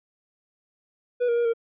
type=tone with pitch steps; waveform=triangle; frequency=489.6 / 471.2 / 474.1 / 461.1 Hz; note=B4 / A#4 / A#4 / A#4; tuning=-15 / +19 / +29 / -19 cents; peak=-18 dBFS; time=1.2-1.536 s; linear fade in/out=20 ms; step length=84 ms; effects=resampled to 8000 Hz